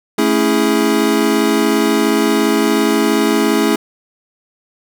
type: chord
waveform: square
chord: A major seventh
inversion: none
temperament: equal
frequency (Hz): 220 / 277.2 / 329.6 / 415.3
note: A3 / C#4 / E4 / G#4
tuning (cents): 0 / 0 / 0 / 0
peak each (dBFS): -18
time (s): 0.18-3.76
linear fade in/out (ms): 5
effects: none